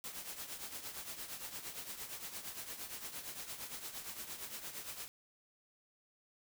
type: noise with tremolo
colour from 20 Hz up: white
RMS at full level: -43 dBFS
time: 0.04-5.08 s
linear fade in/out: 0 ms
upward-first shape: triangle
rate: 8.7 Hz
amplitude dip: 70%
effects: none